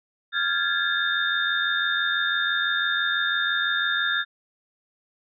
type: tone cluster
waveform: sine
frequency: 1388 / 1635 / 1721 / 3641 Hz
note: F6 / G#6 / A6 / A#7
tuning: -11 / -28 / -39 / -41 cents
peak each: -27 dBFS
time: 0.32-4.25 s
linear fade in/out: 50 ms
effects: none